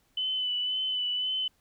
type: tone with vibrato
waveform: sine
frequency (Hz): 3007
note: F#7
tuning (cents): +27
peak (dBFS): -27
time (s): 0.17-1.48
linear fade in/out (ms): 5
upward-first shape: sine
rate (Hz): 1.9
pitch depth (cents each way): 25
effects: pink hiss -69 dBFS RMS until 1.6 s